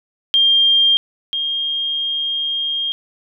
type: tone pair in turn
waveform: sine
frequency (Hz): 3200 / 3224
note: G7 / G7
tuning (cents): +35 / +48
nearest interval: unison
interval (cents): 13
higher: second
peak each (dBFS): -10 / -18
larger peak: first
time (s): 0.34-0.97 / 1.33-2.92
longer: second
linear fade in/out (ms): 0
effects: none